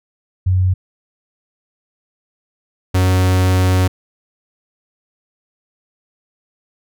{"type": "tone pair in turn", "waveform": ["sine", "45% pulse"], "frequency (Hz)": [92.5, 92.5], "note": ["F#2", "F#2"], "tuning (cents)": [0, 0], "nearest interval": "unison", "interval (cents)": 0, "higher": "neither", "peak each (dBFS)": -11, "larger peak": "neither", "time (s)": [[0.46, 0.74], [2.94, 3.88]], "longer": "second", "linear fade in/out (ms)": 10, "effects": []}